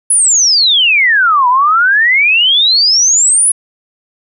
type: exponential two-way sweep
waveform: sine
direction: down then up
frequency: 10520 to 961 to 10520 Hz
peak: -6 dBFS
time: 0.1-3.52 s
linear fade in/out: 5 ms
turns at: 1.48 s
effects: none